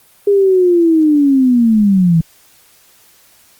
sine linear sweep, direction down, 408.9 to 158.7 Hz, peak -7 dBFS, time 0.27-2.21 s, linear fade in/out 5 ms, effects white hiss -48 dBFS RMS until 3.59 s + Opus 32 kbps

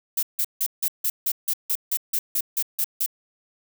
violet noise bursts, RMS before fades -23 dBFS, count 14, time 0.17-3.062 s, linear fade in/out 5 ms, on 58 ms, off 160 ms, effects none

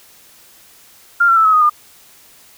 sine tone with pitch steps, 1396.9 / 1357.1 / 1318.5 / 1281 / 1244.5 / 1209.1 Hz, F6 / E6 / E6 / E6 / D#6 / D#6, 0 / +50 / 0 / -50 / 0 / -50 cents, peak -8 dBFS, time 1.2-1.698 s, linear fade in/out 10 ms, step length 83 ms, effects white hiss -46 dBFS RMS until 2.57 s

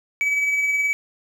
triangle tone with tremolo, 2285 Hz, D7, 48 cents flat, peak -15 dBFS, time 0.21-0.93 s, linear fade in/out 0 ms, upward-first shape triangle, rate 19 Hz, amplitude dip 40%, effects none

